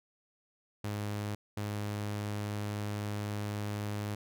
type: tone bursts at uneven times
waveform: sawtooth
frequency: 103.83 Hz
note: G#2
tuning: in tune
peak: -30 dBFS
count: 2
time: 0.84-1.35 / 1.57-4.15 s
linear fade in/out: 5 ms
effects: none